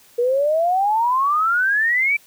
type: exponential sweep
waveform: sine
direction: up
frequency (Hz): 470 to 2349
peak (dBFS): -15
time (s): 0.18-2.17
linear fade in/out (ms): 10
effects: white hiss -51 dBFS RMS until 2.26 s